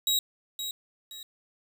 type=tone with echo; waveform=sawtooth; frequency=3824 Hz; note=A#7; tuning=43 cents sharp; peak=-20 dBFS; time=0.07-0.19 s; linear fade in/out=2 ms; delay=520 ms; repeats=2; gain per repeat=-9 dB; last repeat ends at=1.23 s; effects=9-bit